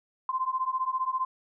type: beating tone pair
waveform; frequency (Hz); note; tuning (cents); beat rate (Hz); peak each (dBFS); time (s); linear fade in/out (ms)
sine; 1030 / 1045; C6 / C6; -28 / -2; 15; -30 / -29; 0.29-1.25; 2
effects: none